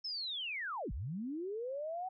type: linear two-way sweep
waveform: sine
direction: down then up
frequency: 5330 to 41.2 to 763 Hz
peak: -37 dBFS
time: 0.04-2.09 s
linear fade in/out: 10 ms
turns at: 0.92 s
effects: none